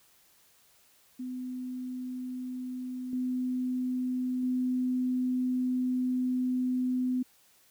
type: tone with level steps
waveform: sine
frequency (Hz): 253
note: B3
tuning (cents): +42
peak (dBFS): -34 / -28 / -26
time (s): 1.19-7.23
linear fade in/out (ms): 10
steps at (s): 3.13 / 4.43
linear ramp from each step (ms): 2
effects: white hiss -63 dBFS RMS until 7.7 s